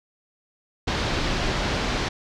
pink low-pass noise, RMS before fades -25 dBFS, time 0.87-2.09 s, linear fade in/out 10 ms, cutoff 5300 Hz, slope 24 dB/octave, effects none

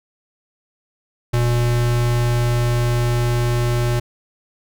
square tone pair together, 40.05 / 120 Hz, E1 / B2, -49 / -49 cents, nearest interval octave + perfect fifth, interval 1900 cents, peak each -25 / -17 dBFS, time 1.33-4 s, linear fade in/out 10 ms, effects none

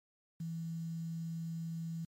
sine tone with quantisation, 164.81 Hz, E3, in tune, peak -37 dBFS, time 0.4-2.05 s, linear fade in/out 5 ms, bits 10, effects MP3 64 kbps

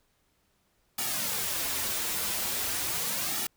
white noise with flanger, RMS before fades -31 dBFS, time 0.98-3.47 s, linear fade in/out 5 ms, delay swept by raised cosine 1.9 to 7.5 ms, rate 0.41 Hz, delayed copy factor -0.9, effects pink hiss -71 dBFS RMS until 3.56 s

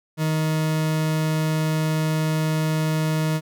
40% pulse tone, 156.7 Hz, D#3, 13 cents sharp, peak -19 dBFS, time 0.17-3.41 s, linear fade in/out 50 ms, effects none

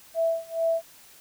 sine tone with tremolo, 659.3 Hz, E5, in tune, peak -20 dBFS, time 0.14-0.82 s, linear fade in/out 50 ms, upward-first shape sine, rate 2.3 Hz, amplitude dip 95%, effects white hiss -52 dBFS RMS until 1.2 s

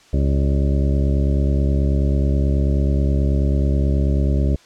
harmonic tone with a mistuned harmonic, 69.3 Hz, C#2, in tune, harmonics 1 / 2 / 3 / 4 / 5 / 6 / 8 / 9, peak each -16 / -22 / -26 / -28 / -30 / -32 / -34 / -35 dBFS, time 0.13-4.56 s, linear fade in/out 5 ms, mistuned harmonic 9, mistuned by -40 cents, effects white hiss -50 dBFS RMS until 4.65 s + low-pass 6000 Hz 12 dB/octave

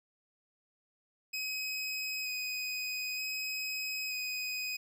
25% pulse tone with vibrato, 2520 Hz, D#7, 21 cents sharp, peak -31 dBFS, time 1.33-4.77 s, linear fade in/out 10 ms, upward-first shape square, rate 0.54 Hz, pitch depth 10 cents each way, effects none

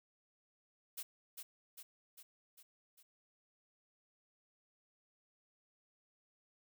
blue noise with echo, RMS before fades -44 dBFS, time 0.97-1.03 s, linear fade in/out 10 ms, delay 400 ms, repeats 5, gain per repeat -4 dB, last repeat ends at 3.03 s, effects none

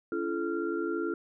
sine tone cluster, 281.9 / 339.9 / 431.8 / 1384 Hz, C#4 / F4 / A4 / F6, +29 / -47 / -33 / -16 cents, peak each -37 / -31 / -35 / -38 dBFS, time 0.12-1.14 s, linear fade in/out 2 ms, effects none

